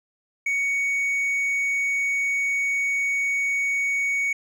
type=tone with hard clipping; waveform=sine; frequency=2234 Hz; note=C#7; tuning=13 cents sharp; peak=-22 dBFS; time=0.46-4.33 s; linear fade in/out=5 ms; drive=3 dB; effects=none